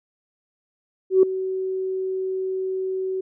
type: tone with ADSR envelope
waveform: sine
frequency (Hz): 377.4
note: F#4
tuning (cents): +34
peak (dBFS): -8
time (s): 1.1-3.21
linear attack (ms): 130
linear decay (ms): 3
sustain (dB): -15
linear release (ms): 8
effects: tanh soft clip ceiling -4 dBFS